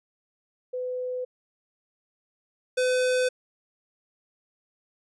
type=tone pair in turn; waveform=sine / square; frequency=503 / 505.7 Hz; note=B4 / B4; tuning=+32 / +41 cents; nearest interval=unison; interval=9 cents; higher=second; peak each=-28 / -22 dBFS; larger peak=second; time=0.73-1.25 / 2.77-3.29 s; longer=neither; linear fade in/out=10 ms; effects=resampled to 24000 Hz